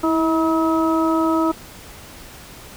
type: harmonic tone with a mistuned harmonic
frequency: 320.5 Hz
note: E4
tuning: 49 cents flat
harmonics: 1 / 2 / 3 / 4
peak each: -17 / -24 / -25 / -23 dBFS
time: 0.03-1.52 s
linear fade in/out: 10 ms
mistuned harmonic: 1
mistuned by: +25 cents
effects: pink hiss -40 dBFS RMS until 2.76 s